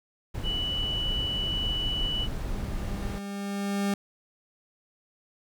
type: noise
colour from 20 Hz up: brown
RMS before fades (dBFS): -32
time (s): 0.34-3.19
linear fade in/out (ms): 10
type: tone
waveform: sine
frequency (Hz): 2960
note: F#7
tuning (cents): 0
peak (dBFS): -28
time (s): 0.43-2.28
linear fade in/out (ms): 50
type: tone with exponential growth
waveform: 40% pulse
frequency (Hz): 200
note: G3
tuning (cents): +35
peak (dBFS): -23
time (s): 1.27-3.94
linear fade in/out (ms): 2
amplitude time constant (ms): 580
effects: none